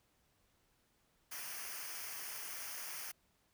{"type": "noise with comb filter", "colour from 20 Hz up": "white", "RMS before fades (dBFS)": -45, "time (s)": [1.31, 3.12], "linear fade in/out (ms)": 10, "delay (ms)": 0.26, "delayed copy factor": -0.7, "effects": ["pink hiss -75 dBFS RMS until 3.53 s"]}